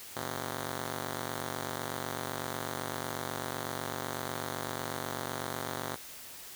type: ring-modulated tone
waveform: 5% pulse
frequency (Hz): 129.7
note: C3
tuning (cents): -15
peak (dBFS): -21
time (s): 0.16-5.96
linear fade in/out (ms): 5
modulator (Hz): 24
effects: white hiss -47 dBFS RMS until 6.55 s